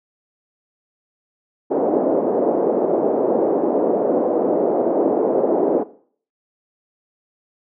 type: band-pass noise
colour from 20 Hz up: pink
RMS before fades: -18 dBFS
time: 1.7-5.84 s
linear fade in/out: 20 ms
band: 310 to 620 Hz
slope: 24 dB/octave
effects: noise-tail reverb RT60 0.5 s tail -17 dB re dry